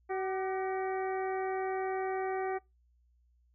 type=harmonic tone with a mistuned harmonic; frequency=378.9 Hz; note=F#4; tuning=41 cents sharp; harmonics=1 / 2 / 3 / 4 / 5 / 6; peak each=-33 / -36 / -45 / -47 / -46 / -50 dBFS; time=0.09-2.59 s; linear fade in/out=20 ms; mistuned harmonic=3; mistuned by=+71 cents; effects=noise-tail reverb RT60 0.2 s tail -23 dB re dry + added 60 Hz sine -65 dBFS peak until 3.54 s